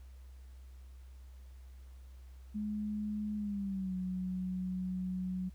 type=tone with pitch glide; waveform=sine; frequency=210.6 to 184.4 Hz; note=G#3 to F#3; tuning=+24 to -6 cents; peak=-34 dBFS; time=2.54-5.5 s; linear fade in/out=20 ms; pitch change=-230 cents; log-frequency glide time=3.36-3.95 s; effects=added 64 Hz sine -49 dBFS peak until 5.54 s + pink hiss -69 dBFS RMS until 5.54 s